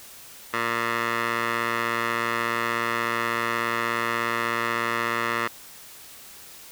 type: tone with band-pass filter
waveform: 15% pulse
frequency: 116.54 Hz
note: A#2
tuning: in tune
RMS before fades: -26 dBFS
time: 0.53-5.48 s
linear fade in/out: 10 ms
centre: 1600 Hz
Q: 1.8
effects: white hiss -45 dBFS RMS until 6.71 s